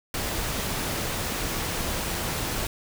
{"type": "noise", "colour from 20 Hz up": "pink", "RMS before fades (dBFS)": -29, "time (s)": [0.14, 2.67], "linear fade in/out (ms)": 2, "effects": []}